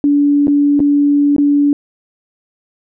sine tone with dropouts, 287.8 Hz, D4, 35 cents flat, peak -8 dBFS, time 0.04-1.73 s, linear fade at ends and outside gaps 1 ms, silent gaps 0.471-0.48 / 0.794-0.802 / 1.364-1.382 s, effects none

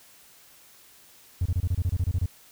triangle tone bursts, 88.4 Hz, F2, 22 cents sharp, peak -18 dBFS, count 12, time 1.41-2.26 s, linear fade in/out 5 ms, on 47 ms, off 26 ms, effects tanh soft clip ceiling -17 dBFS + white hiss -54 dBFS RMS until 2.51 s

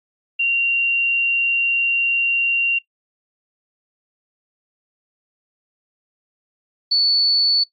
sine tone pair in turn, 2763 / 4455 Hz, F7 / C#8, -19 / +8 cents, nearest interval minor sixth, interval 827 cents, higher second, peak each -15 / -13 dBFS, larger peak second, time 0.39-2.79 / 6.91-7.64 s, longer first, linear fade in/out 10 ms, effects noise-tail reverb RT60 0.1 s tail -19 dB re dry + AAC 64 kbps

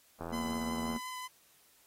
click train, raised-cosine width 1 ms, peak -26 dBFS, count 64, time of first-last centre 0.21-0.963 s, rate 83.7 Hz
sine tone, 233.1 Hz, A#3, in tune, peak -35 dBFS, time 0.31-0.99 s, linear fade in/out 20 ms
sawtooth tone with vibrato, 1011 Hz, B5, 40 cents sharp, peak -36 dBFS, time 0.32-1.28 s, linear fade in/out 20 ms, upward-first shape triangle, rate 5.5 Hz, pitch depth 12 cents each way
effects white hiss -65 dBFS RMS until 1.86 s + AAC 48 kbps

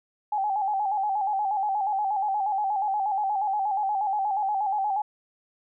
sine tone with vibrato, 808 Hz, G#5, 48 cents flat, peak -23 dBFS, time 0.32-5.02 s, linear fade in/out 5 ms, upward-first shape square, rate 8.4 Hz, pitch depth 71 cents each way, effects none

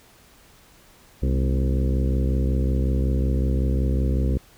harmonic tone with a mistuned harmonic, 65.41 Hz, C2, in tune, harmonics 1 / 2 / 3 / 4 / 5 / 6 / 7 / 8, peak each -20 / -26 / -30 / -32 / -34 / -36 / -37 / -38 dBFS, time 1.22-4.38 s, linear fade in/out 10 ms, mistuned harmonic 3, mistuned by +90 cents, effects pink hiss -53 dBFS RMS until 4.57 s

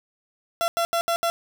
30% pulse tone bursts at uneven times, 678 Hz, E5, 49 cents sharp, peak -18 dBFS, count 5, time 0.61-0.68 / 0.77-0.85 / 0.93-1.01 / 1.08-1.16 / 1.23-1.3 s, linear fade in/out 0 ms, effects none

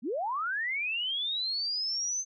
sine linear sweep, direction up, 193.1 to 6272 Hz, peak -29 dBFS, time 0.02-2.25 s, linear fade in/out 50 ms, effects none

